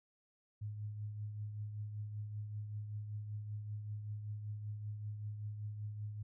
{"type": "tone with tremolo", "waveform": "sine", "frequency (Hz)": 105.2, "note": "G#2", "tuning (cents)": 23, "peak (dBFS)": -38, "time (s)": [0.61, 6.23], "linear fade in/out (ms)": 10, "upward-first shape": "triangle", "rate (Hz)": 5.2, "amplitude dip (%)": 50, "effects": []}